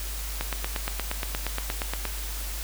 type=click train; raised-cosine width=0.3 ms; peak=-12 dBFS; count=15; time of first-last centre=0.41-2.053 s; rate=8.52 Hz; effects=added 50 Hz sine -32 dBFS peak until 2.63 s + white hiss -37 dBFS RMS until 2.63 s